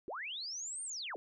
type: linear two-way sweep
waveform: sine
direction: up then down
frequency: 293.7 to 9000 to 293.7 Hz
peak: -39 dBFS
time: 0.08-1.16 s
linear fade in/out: 0 ms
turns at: 0.83 s
effects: none